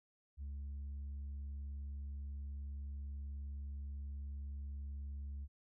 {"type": "tone", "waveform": "sine", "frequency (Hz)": 70.3, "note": "C#2", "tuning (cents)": 25, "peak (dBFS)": -39, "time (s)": [0.37, 5.48], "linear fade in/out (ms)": 50, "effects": ["tanh soft clip ceiling -41 dBFS"]}